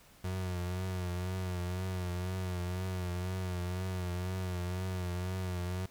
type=tone with vibrato; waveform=35% pulse; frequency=91 Hz; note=F#2; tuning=28 cents flat; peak=-32 dBFS; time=0.24-5.86 s; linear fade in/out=5 ms; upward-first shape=triangle; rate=2 Hz; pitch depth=58 cents each way; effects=pink hiss -60 dBFS RMS until 5.9 s